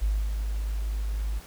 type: tone with ADSR envelope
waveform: sine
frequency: 51.91 Hz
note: G#1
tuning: in tune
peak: -21 dBFS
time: 0.01-1.4 s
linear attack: 18 ms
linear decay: 270 ms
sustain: -5 dB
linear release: 20 ms
effects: pink hiss -48 dBFS RMS until 1.46 s